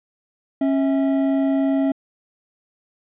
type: tone pair together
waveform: triangle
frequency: 273.1 / 649.9 Hz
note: C#4 / E5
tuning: -26 / -25 cents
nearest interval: octave + minor third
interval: 1501 cents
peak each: -15 / -23 dBFS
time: 0.61-1.92 s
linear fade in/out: 5 ms
effects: resampled to 8000 Hz